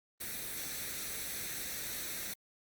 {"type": "noise with comb filter", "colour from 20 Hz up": "white", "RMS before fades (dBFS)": -40, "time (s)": [0.2, 2.34], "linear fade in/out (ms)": 10, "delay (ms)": 0.5, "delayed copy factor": 0.55, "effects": ["Opus 32 kbps"]}